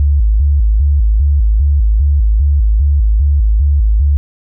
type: tone with vibrato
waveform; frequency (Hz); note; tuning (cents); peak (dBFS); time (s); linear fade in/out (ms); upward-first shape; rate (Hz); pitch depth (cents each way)
sine; 61.74; B1; 0; -7; 0-4.17; 0; square; 2.5; 260
effects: none